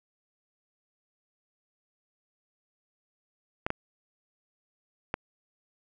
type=clicks; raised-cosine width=0.5 ms; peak=-13 dBFS; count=3; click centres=3.665 / 3.704 / 5.141 s; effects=none